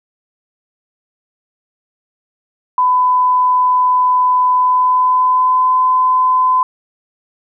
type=tone with pitch glide; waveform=sine; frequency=1003 to 1017.6 Hz; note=B5 to C6; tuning=+26 to -48 cents; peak=-9 dBFS; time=2.78-6.63 s; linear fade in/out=2 ms; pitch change=+26 cents; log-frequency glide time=4.51-5.74 s; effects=none